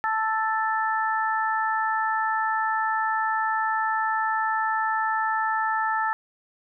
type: harmonic tone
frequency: 440 Hz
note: A4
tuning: in tune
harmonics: 2 / 3 / 4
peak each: -25 / -27 / -28 dBFS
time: 0.04-6.13 s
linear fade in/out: 0 ms
effects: none